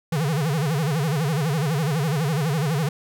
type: tone with vibrato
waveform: square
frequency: 151 Hz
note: D3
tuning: 48 cents sharp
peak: -21 dBFS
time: 0.12-2.89 s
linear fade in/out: 5 ms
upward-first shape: sine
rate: 12 Hz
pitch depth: 200 cents each way
effects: none